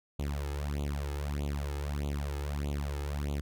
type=tone with flanger; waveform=sawtooth; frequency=71.9 Hz; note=D2; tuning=36 cents flat; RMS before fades=-34 dBFS; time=0.19-3.41 s; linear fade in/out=5 ms; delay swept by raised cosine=0.28 to 2.38 ms; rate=1.6 Hz; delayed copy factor=+1; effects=none